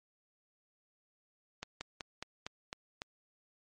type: slowing click train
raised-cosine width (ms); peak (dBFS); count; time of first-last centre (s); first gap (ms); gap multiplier
0.2; -22; 7; 1.63-3.019; 180; 1.1
effects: MP3 48 kbps